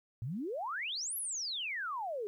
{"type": "exponential two-way sweep", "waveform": "sine", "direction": "up then down", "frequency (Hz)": [105.5, 11830, 395.5], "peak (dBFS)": -35, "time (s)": [0.22, 2.27], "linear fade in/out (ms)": 0, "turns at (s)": 1.17, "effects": ["12-bit"]}